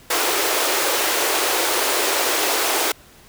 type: high-pass noise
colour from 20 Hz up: pink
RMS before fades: -20 dBFS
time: 0.1-2.92 s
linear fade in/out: 5 ms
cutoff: 330 Hz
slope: 48 dB/octave
effects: pink hiss -48 dBFS RMS until 3.28 s